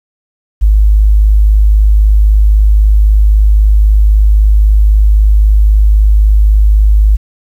sine tone, 51.9 Hz, G#1, in tune, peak -3 dBFS, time 0.61-7.17 s, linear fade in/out 20 ms, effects 7-bit

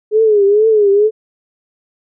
sine tone with vibrato, 420 Hz, G#4, 19 cents sharp, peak -7 dBFS, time 0.11-1.11 s, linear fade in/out 50 ms, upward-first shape triangle, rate 2.2 Hz, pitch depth 120 cents each way, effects none

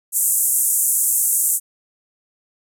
pink band-pass noise, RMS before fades -18 dBFS, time 0.12-1.6 s, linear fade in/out 50 ms, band 7500 to 14000 Hz, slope 48 dB/octave, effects none

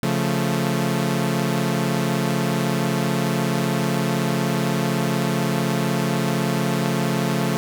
sawtooth chord, Db augmented, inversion none, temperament equal, 138.59 / 174.61 / 220 Hz, Db3 / F3 / A3, 0 / 0 / 0 cents, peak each -20 dBFS, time 0.03-7.57 s, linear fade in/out 0 ms, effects none

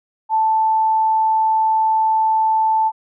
sine tone, 880 Hz, A5, in tune, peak -13 dBFS, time 0.29-2.92 s, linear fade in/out 50 ms, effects none

